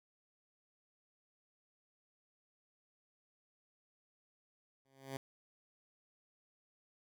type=tone with exponential growth; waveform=10% pulse; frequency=134.8 Hz; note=C#3; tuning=48 cents flat; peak=-30 dBFS; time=4.85-5.17 s; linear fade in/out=2 ms; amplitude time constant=69 ms; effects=none